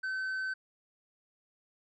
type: tone with tanh clipping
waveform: triangle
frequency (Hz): 1531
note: G6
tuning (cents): -41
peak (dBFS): -33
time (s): 0.03-0.54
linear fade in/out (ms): 10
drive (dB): 8
effects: none